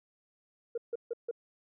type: tone bursts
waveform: sine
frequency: 468.8 Hz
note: A#4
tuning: 10 cents sharp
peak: -30 dBFS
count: 4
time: 0.75-1.312 s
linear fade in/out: 5 ms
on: 28 ms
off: 150 ms
effects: tanh soft clip ceiling -27 dBFS